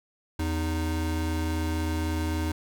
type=tone pair together; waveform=square; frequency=82.1 / 310 Hz; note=E2 / D#4; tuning=-6 / -6 cents; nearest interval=octave + major seventh; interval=2300 cents; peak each=-28 / -32 dBFS; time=0.39-2.52 s; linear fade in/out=5 ms; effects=none